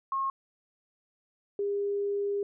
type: tone pair in turn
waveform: sine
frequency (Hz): 1081 / 403.9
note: C#6 / G#4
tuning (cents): -44 / -48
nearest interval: octave + perfect fourth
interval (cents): 1704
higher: first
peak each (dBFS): -27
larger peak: neither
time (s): 0.12-0.3 / 1.59-2.43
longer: second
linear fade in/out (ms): 2
effects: none